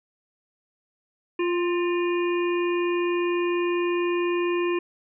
harmonic tone with a mistuned harmonic, 349.2 Hz, F4, in tune, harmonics 1 / 3 / 5 / 7 / 8, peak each -22 / -32 / -38 / -34 / -40 dBFS, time 1.39-4.79 s, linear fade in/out 5 ms, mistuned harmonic 5, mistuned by +41 cents, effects none

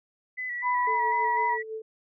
sine tone with vibrato, 1975.5 Hz, B6, in tune, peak -30 dBFS, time 0.37-1.63 s, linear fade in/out 20 ms, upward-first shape square, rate 4 Hz, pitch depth 31 cents each way
sine tone with pitch glide, 989 to 957 Hz, B5 to A#5, +2 to +45 cents, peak -23 dBFS, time 0.62-1.58 s, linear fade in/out 50 ms, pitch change -57 cents, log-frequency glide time 0.92-0.98 s
sine tone with tremolo, 440 Hz, A4, in tune, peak -31 dBFS, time 0.87-1.82 s, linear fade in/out 5 ms, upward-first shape sine, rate 6 Hz, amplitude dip 60%
effects none

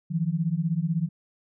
sine beating tone pair, 157.3 / 173.3 Hz, D#3 / F3, +19 / -13 cents, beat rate 16 Hz, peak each -26 dBFS, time 0.1-1.09 s, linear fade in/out 20 ms, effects none

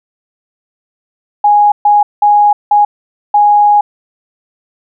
sine tone bursts at uneven times, 828 Hz, G#5, 5 cents flat, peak -4 dBFS, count 5, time 1.44-1.72 / 1.85-2.03 / 2.22-2.53 / 2.71-2.85 / 3.34-3.81 s, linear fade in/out 5 ms, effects none

